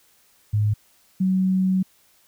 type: tone pair in turn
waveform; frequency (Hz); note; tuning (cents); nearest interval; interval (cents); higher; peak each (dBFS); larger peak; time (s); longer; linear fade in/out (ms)
sine; 105.3 / 187.62; G#2 / F#3; +24 / +24; minor seventh; 1000; second; -17; neither; 0.53-0.74 / 1.2-1.83; second; 10
effects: white hiss -59 dBFS RMS until 2.27 s